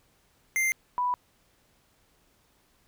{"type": "tone pair in turn", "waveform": ["square", "sine"], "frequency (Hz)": [2093, 987.8], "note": ["C7", "B5"], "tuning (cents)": [0, 0], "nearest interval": "octave + minor second", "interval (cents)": 1300, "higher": "first", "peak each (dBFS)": -24, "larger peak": "neither", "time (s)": [[0.56, 0.72], [0.98, 1.14]], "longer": "neither", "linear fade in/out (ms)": 0, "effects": ["pink hiss -66 dBFS RMS until 2.87 s"]}